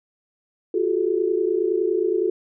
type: tone cluster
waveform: sine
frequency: 350.1 / 379.8 / 431.8 Hz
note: F4 / F#4 / A4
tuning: +4 / +45 / -33 cents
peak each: -23 dBFS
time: 0.74-2.3 s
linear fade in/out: 5 ms
effects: none